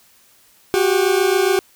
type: tone pair together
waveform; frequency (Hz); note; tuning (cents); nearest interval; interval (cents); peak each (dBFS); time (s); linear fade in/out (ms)
40% pulse; 367.3 / 394.6; F#4 / G4; -13 / +11; minor second; 124; -16; 0.74-1.59; 0
effects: white hiss -53 dBFS RMS until 1.75 s